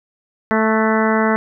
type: harmonic tone with a mistuned harmonic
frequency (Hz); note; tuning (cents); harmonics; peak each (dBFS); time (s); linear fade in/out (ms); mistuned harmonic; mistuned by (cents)
220; A3; 0; 1 / 2 / 3 / 4 / 5 / 6 / 7 / 8 / 9; -17 / -20 / -22 / -23 / -24 / -25 / -25 / -26 / -27; 0.51-1.36; 0; 7; -32
effects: none